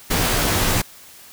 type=noise with comb filter; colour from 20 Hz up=pink; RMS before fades=-19 dBFS; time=0.1-0.82 s; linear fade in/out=10 ms; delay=15 ms; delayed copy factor=-0.75; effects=white hiss -44 dBFS RMS until 1.32 s